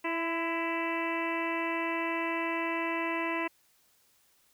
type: harmonic tone with a mistuned harmonic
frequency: 331.3 Hz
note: E4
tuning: 9 cents sharp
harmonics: 1 / 2 / 3 / 4 / 5 / 6 / 7 / 8 / 9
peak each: -34 / -38 / -35 / -46 / -44 / -37 / -42 / -38 / -51 dBFS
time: 0.04-3.48 s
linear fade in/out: 10 ms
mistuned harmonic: 3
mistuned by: +25 cents
effects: white hiss -67 dBFS RMS until 4.53 s